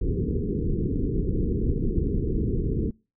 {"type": "low-pass noise", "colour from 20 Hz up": "pink", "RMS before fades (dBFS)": -25, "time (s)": [0.01, 2.91], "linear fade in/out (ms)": 10, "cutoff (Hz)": 460, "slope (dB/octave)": 96, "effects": ["noise-tail reverb RT60 0.3 s tail -24 dB re dry"]}